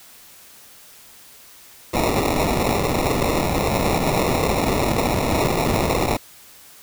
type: noise with sample-and-hold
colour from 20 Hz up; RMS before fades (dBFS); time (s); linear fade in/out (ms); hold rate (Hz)
blue; -20; 1.93-6.17; 10; 1575
effects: white hiss -46 dBFS RMS until 6.82 s